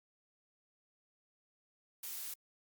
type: noise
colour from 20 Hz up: blue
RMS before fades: -43 dBFS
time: 2.03-2.34 s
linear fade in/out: 5 ms
effects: Opus 48 kbps